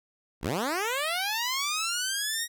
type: linear sweep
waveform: 10% pulse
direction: up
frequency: 41.2 to 1900 Hz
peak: -19 dBFS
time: 0.41-2.48 s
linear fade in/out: 50 ms
effects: none